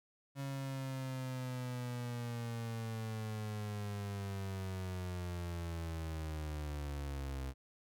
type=linear sweep; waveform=35% pulse; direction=down; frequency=138.59 to 65.41 Hz; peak=-37 dBFS; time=0.35-7.54 s; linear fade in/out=50 ms; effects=none

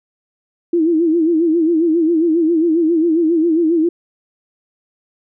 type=tone with vibrato; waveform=sine; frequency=328.5 Hz; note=E4; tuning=6 cents flat; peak=-11 dBFS; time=0.73-3.89 s; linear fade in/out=5 ms; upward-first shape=sine; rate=7.4 Hz; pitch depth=100 cents each way; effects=none

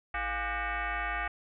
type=tone with frequency modulation; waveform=sine; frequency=326.1 Hz; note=E4; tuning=19 cents flat; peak=-30 dBFS; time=0.14-1.28 s; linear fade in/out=5 ms; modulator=381 Hz; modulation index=5.3; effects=none

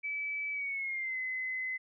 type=tone with pitch glide; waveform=sine; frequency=2300 to 2037 Hz; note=D7 to C7; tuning=-37 to -47 cents; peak=-33 dBFS; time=0.03-1.78 s; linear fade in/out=20 ms; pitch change=-210 cents; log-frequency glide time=0.52-1.18 s; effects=none

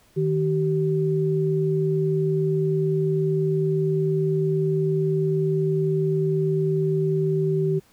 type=tone pair together; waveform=sine; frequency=155.56 / 384.4 Hz; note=D#3 / G4; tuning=0 / -34 cents; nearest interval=octave + major third; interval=1566 cents; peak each=-22 dBFS; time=0.16-7.8 s; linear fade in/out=20 ms; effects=pink hiss -58 dBFS RMS until 7.92 s

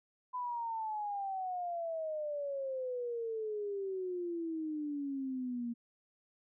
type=exponential sweep; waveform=sine; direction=down; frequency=1008 to 233.1 Hz; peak=-35 dBFS; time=0.33-5.74 s; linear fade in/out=20 ms; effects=none

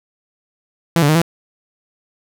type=tone with pitch steps; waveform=sawtooth; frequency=167.7 / 144.3 / 155.5 / 167.8 Hz; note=E3 / D3 / D#3 / E3; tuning=+30 / -30 / -1 / +31 cents; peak=-7 dBFS; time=0.96-1.216 s; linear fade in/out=0 ms; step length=64 ms; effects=none

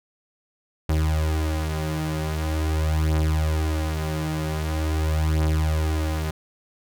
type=beating tone pair; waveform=35% pulse; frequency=77.78 / 78.22 Hz; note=D#2 / D#2; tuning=0 / +10 cents; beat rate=0.44 Hz; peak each=-25 / -21 dBFS; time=0.89-6.31 s; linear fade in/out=5 ms; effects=none

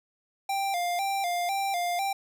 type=tone with vibrato; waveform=square; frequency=743 Hz; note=F#5; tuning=7 cents sharp; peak=-27 dBFS; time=0.49-2.13 s; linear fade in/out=5 ms; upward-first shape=square; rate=2 Hz; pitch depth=98 cents each way; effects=none

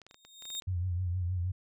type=clicks; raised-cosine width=0.2 ms; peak=-34 dBFS; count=10; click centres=0.017 / 0.066 / 0.111 / 0.144 / 0.25 / 0.423 / 0.454 / 0.503 / 0.551 / 0.622 s
type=tone with exponential growth; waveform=30% pulse; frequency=3690 Hz; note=A#7; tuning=18 cents flat; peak=-30 dBFS; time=0.09-0.6 s; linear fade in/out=1 ms; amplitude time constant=110 ms
type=tone with vibrato; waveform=sine; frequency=89.8 Hz; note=F2; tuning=49 cents sharp; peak=-29 dBFS; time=0.67-1.52 s; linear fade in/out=10 ms; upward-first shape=triangle; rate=6.4 Hz; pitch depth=81 cents each way
effects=none

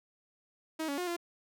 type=tone with pitch steps; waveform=sawtooth; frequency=317.6 / 281.9 / 358 / 344.4 Hz; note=D#4 / C#4 / F4 / F4; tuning=+36 / +29 / +43 / -24 cents; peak=-29 dBFS; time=0.79-1.166 s; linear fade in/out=10 ms; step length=94 ms; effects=none

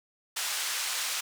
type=band-pass noise; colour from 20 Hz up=white; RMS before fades=-32 dBFS; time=0.36-1.21 s; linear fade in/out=10 ms; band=1000 to 8000 Hz; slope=12 dB/octave; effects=none

